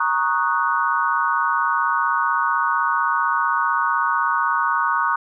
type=chord; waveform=sine; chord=D# minor seventh; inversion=second; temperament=equal; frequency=932.3 / 1108.7 / 1244.5 / 1480 Hz; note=A#5 / C#6 / D#6 / F#6; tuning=0 / 0 / 0 / 0 cents; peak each=-23 / -22 / -23 / -23 dBFS; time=0-5.16 s; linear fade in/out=5 ms; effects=none